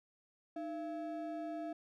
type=ring-modulated tone; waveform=triangle; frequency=493.9 Hz; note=B4; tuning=in tune; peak=-34 dBFS; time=0.56-1.73 s; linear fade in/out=5 ms; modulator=185 Hz; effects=none